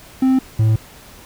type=tone pair in turn; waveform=triangle; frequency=261.6 / 109.99 Hz; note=C4 / A2; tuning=0 / 0 cents; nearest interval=octave + minor third; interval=1500 cents; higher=first; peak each=-9 dBFS; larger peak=neither; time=0.22-0.39 / 0.59-0.76 s; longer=neither; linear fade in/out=5 ms; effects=pink hiss -42 dBFS RMS until 1.25 s